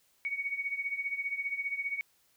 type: tone with tremolo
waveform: sine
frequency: 2236 Hz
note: C#7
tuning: 14 cents sharp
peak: -28 dBFS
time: 0.25-2.01 s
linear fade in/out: 0 ms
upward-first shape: triangle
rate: 15 Hz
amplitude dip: 85%
effects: white hiss -69 dBFS RMS until 2.36 s